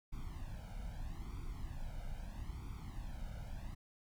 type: noise with flanger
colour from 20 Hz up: brown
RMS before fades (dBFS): -44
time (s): 0.12-3.75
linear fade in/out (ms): 10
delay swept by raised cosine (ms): 0.86 to 1.36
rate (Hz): 0.78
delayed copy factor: +0.9
effects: none